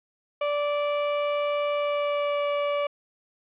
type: tone with pitch glide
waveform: 35% pulse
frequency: 583 to 577.6 Hz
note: D5 to D5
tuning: -13 to -29 cents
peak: -22 dBFS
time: 0.41-2.87 s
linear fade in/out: 5 ms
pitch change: -16 cents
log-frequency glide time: 1.74-2.48 s
effects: resampled to 8000 Hz + 10-bit